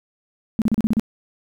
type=tone bursts; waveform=sine; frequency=220 Hz; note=A3; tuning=in tune; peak=-14 dBFS; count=7; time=0.59-0.996 s; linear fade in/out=0 ms; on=28 ms; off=35 ms; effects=9-bit